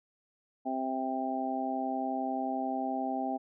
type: harmonic tone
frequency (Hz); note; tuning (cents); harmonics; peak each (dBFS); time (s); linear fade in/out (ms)
131.3; C3; +6; 2 / 3 / 4 / 5 / 6; -34 / -44 / -45 / -37 / -34; 0.65-3.38; 20
effects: none